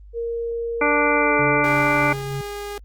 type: tone with pitch glide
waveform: sine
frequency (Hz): 465.8 to 439.7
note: A#4 to A4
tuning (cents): -1 to -1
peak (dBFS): -23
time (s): 0.13-1.65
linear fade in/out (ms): 50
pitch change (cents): -100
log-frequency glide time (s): 1.15-1.36
type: harmonic tone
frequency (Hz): 293.7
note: D4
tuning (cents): 0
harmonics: 1 / 2 / 3 / 4 / 5 / 7 / 8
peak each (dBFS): -24 / -24 / -24 / -24 / -24 / -24 / -24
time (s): 0.81-2.13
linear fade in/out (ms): 5
type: tone with tremolo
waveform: sine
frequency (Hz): 137.8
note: C#3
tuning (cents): -10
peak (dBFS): -25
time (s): 1.39-2.41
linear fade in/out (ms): 0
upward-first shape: sine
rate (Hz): 3.3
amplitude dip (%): 40
type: tone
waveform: sawtooth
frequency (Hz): 409.2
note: G#4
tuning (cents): -26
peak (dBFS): -25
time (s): 1.64-2.78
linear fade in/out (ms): 2
effects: added 50 Hz sine -40 dBFS peak until 2.84 s + Opus 24 kbps